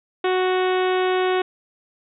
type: harmonic tone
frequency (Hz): 369.7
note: F#4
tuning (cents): -1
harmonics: 1 / 2 / 3 / 4 / 5 / 6 / 7 / 8 / 9 / 10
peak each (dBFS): -19 / -25 / -29 / -31 / -33 / -35 / -36 / -37 / -38 / -39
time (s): 0.24-1.42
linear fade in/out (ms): 5
effects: none